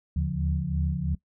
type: tone cluster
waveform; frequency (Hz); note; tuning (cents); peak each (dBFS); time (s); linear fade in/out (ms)
sine; 75.1 / 78.1 / 142.9 / 175.3; D2 / D#2 / D3 / F3; +39 / +7 / -47 / +7; -30; 0.16-1.15; 5
effects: noise-tail reverb RT60 0.1 s tail -20 dB re dry